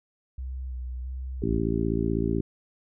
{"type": "tone with vibrato", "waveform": "sine", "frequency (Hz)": 63.4, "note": "B1", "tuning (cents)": 46, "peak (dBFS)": -31, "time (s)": [0.38, 1.62], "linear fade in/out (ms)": 5, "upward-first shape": "square", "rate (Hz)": 1.5, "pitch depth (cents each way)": 30}
{"type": "harmonic tone", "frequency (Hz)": 56, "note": "A1", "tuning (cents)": 31, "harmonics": [1, 2, 3, 4, 5, 6, 7], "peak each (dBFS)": [-31, -31, -31, -31, -31, -31, -31], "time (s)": [1.42, 2.41], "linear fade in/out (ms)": 5}
{"effects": []}